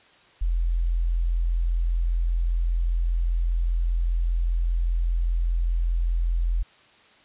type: tone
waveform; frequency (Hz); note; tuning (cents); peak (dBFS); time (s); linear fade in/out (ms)
sine; 42.52; F1; -46; -20; 0.41-6.63; 10
effects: white hiss -55 dBFS RMS until 7.24 s + resampled to 8000 Hz